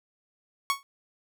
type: tone with exponential decay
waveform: sawtooth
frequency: 1108.7 Hz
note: C#6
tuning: in tune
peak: -16 dBFS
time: 0.7-0.83 s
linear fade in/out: 0 ms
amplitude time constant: 27 ms
effects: none